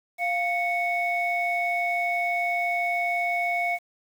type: tone pair together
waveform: sine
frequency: 698.3 / 2217 Hz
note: F5 / C#7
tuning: 0 / 0 cents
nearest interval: octave + minor sixth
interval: 2000 cents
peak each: -25 dBFS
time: 0.18-3.79 s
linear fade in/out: 50 ms
effects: tanh soft clip ceiling -16 dBFS + 8-bit